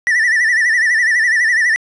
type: tone with vibrato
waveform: triangle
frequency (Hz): 1864.7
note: A#6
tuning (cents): 0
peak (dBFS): -9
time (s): 0.07-1.76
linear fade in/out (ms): 0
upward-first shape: sine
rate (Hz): 12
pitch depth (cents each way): 110
effects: resampled to 24000 Hz + 8-bit